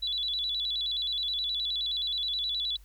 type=tone with vibrato; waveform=sine; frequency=3677 Hz; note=A#7; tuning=24 cents flat; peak=-28 dBFS; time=0.02-2.77 s; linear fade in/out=10 ms; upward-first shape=square; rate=9.5 Hz; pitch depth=120 cents each way; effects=added 50 Hz sine -50 dBFS peak until 2.84 s + white hiss -64 dBFS RMS until 2.84 s